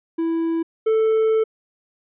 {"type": "tone pair in turn", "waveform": "triangle", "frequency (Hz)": [329.6, 441.2], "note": ["E4", "A4"], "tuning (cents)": [0, 5], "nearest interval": "perfect fourth", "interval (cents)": 505, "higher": "second", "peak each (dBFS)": [-17, -13], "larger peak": "second", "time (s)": [[0.18, 0.63], [0.86, 1.44]], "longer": "second", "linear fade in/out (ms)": 10, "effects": ["resampled to 8000 Hz"]}